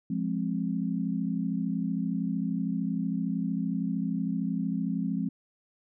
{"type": "chord", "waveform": "sine", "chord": "F minor", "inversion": "none", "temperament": "equal with one note detuned", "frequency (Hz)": [174.61, 207.7, 263.3], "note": ["F3", "Ab3", "C4"], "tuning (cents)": [0, 0, 11], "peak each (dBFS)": [-31, -31, -32], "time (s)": [0.1, 5.29], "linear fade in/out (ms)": 5, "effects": []}